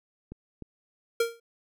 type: clicks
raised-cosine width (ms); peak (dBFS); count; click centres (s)
3; -27; 2; 0.32 / 0.623
type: tone with exponential decay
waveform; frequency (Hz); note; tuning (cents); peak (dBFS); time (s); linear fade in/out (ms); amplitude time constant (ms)
square; 464.1; A#4; -8; -20; 1.2-1.4; 5; 42
effects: none